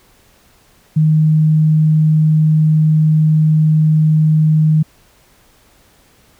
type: tone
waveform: sine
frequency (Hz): 155.56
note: D#3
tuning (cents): 0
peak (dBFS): -8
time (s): 0.96-4.83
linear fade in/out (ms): 10
effects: pink hiss -51 dBFS RMS until 6.39 s